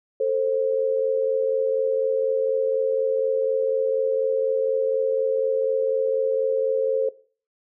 sine tone pair together, 444.3 / 528.4 Hz, A4 / C5, +17 / +17 cents, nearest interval minor third, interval 300 cents, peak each -22 dBFS, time 0.2-7.09 s, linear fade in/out 5 ms, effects noise-tail reverb RT60 0.4 s tail -18 dB re dry

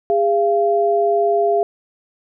sine tone pair together, 407.9 / 686 Hz, G#4 / F5, -31 / -31 cents, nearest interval major sixth, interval 900 cents, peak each -16 / -16 dBFS, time 0.1-1.63 s, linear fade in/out 0 ms, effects none

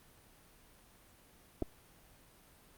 clicks, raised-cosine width 2 ms, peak -22 dBFS, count 2, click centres 1.622 / 1.625 s, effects pink hiss -62 dBFS RMS until 2.77 s + Opus 32 kbps

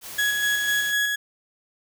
white noise, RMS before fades -37 dBFS, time 0.01-0.94 s, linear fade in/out 50 ms
35% pulse tone with tremolo, 1674 Hz, G#6, 13 cents sharp, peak -18 dBFS, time 0.18-1.16 s, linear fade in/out 10 ms, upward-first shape square, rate 4 Hz, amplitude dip 30%
effects none

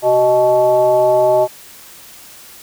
sine tone with frequency modulation, 622 Hz, D#5, 1 cent flat, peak -9 dBFS, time 0.02-1.48 s, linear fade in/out 50 ms, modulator 246 Hz, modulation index 0.79, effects white hiss -39 dBFS RMS until 2.62 s

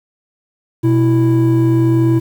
triangle tone pair together, 123.46 / 329.6 Hz, B2 / E4, 0 / 0 cents, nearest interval octave + perfect fourth, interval 1700 cents, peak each -10 dBFS, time 0.83-2.2 s, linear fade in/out 20 ms, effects tanh soft clip ceiling 0 dBFS + 7-bit

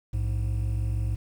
triangle tone pair together, 59.55 / 106.1 Hz, A#1 / G#2, +38 / +38 cents, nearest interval minor seventh, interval 1000 cents, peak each -25 dBFS, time 0.13-1.16 s, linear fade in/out 10 ms, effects tanh soft clip ceiling -15 dBFS + 9-bit

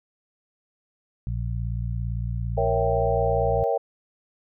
harmonic tone, 57.7 Hz, A#1, 17 cents flat, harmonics 1 / 2 / 3, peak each -28 / -28 / -37 dBFS, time 1.27-3.64 s, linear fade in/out 0 ms
sine chord, A# diminished seventh, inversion none, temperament equal, 466.2 / 554.4 / 659.3 / 784 Hz, A#4 / C#5 / E5 / G5, 0 / 0 / 0 / 0 cents, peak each -25 / -26 / -27 / -27 dBFS, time 2.57-3.78 s, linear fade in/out 10 ms
effects none

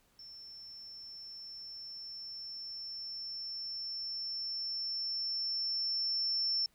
sine tone with level ramp, 5380 Hz, E8, 34 cents sharp, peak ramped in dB -48 to -29 dBFS, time 0.19-6.66 s, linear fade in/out 2 ms, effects pink hiss -70 dBFS RMS until 6.74 s

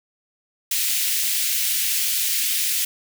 white high-pass noise, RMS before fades -22 dBFS, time 0.71-2.85 s, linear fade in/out 5 ms, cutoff 2100 Hz, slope 24 dB/octave, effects none

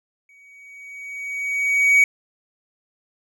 triangle tone with exponential growth, 2257 Hz, C#7, 31 cents sharp, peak -8 dBFS, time 0.29-2.04 s, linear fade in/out 2 ms, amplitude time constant 380 ms, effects none

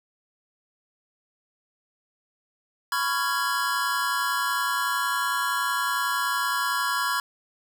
square chord, C# dominant seventh, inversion third, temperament just, 997.9 / 1108.7 / 1385.9 / 1663.1 Hz, B5 / C#6 / E#6 / G#6, +18 / 0 / -14 / +2 cents, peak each -30 dBFS, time 2.92-7.2 s, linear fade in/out 2 ms, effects none

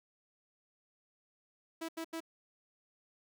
sawtooth tone bursts, 327 Hz, E4, 14 cents flat, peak -34 dBFS, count 3, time 1.81-2.205 s, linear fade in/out 10 ms, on 77 ms, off 82 ms, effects none

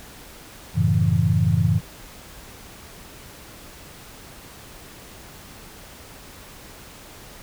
sine chord, F# minor seventh, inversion none, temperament equal, 92.5 / 110 / 138.59 / 164.81 Hz, F#2 / A2 / C#3 / E3, 0 / 0 / 0 / 0 cents, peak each -22 / -21 / -23 / -21 dBFS, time 0.74-1.81 s, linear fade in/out 50 ms, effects pink hiss -43 dBFS RMS until 7.42 s

